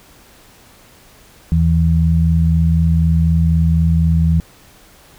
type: tone pair together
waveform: sine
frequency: 79.7 / 163.7 Hz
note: D#2 / E3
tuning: +42 / -12 cents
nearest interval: octave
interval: 1246 cents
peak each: -13 dBFS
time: 1.52-4.4 s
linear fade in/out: 0 ms
effects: pink hiss -46 dBFS RMS until 5.18 s